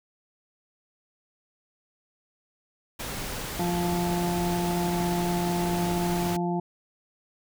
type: noise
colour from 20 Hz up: pink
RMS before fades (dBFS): -34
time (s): 2.99-6.37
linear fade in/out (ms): 10
type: harmonic tone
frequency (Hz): 174.61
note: F3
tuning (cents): 0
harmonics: 1 / 2 / 4 / 5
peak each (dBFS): -27 / -30 / -33 / -34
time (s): 3.59-6.6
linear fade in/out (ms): 5
effects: none